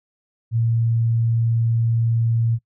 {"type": "tone", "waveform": "sine", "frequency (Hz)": 115.2, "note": "A#2", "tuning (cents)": -20, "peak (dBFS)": -16, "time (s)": [0.51, 2.59], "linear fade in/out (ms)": 50, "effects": ["noise-tail reverb RT60 0.1 s tail -23 dB re dry"]}